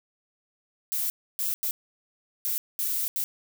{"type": "noise bursts at uneven times", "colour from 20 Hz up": "violet", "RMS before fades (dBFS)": -28, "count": 6, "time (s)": [[0.92, 1.1], [1.39, 1.54], [1.63, 1.71], [2.45, 2.58], [2.79, 3.08], [3.16, 3.24]], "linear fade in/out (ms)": 0, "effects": []}